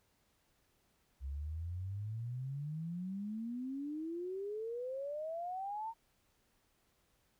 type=exponential sweep; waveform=sine; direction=up; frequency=65.6 to 924 Hz; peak=-38 dBFS; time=1.2-5.94 s; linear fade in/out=50 ms; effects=pink hiss -75 dBFS RMS until 7.39 s